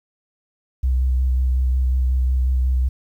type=tone with vibrato; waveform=sine; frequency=64 Hz; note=C2; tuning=38 cents flat; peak=-14 dBFS; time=0.83-2.89 s; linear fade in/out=10 ms; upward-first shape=square; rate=5.5 Hz; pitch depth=17 cents each way; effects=tanh soft clip ceiling -12 dBFS + 9-bit